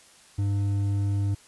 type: tone with hard clipping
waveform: triangle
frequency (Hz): 100.1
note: G2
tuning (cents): +37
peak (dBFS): -24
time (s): 0.38-1.35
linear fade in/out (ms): 10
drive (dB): 9
effects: white hiss -54 dBFS RMS until 1.47 s + resampled to 24000 Hz